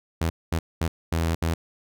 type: tone bursts at uneven times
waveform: sawtooth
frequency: 82.41 Hz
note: E2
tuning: in tune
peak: -18 dBFS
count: 5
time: 0.21-0.3 / 0.52-0.59 / 0.81-0.88 / 1.12-1.35 / 1.42-1.54 s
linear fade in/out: 5 ms
effects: none